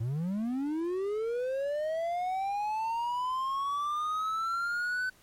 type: linear sweep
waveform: triangle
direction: up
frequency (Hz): 106.4 to 1518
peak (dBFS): -27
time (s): 0-5.1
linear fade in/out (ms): 10
effects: pink hiss -61 dBFS RMS until 5.22 s + MP3 64 kbps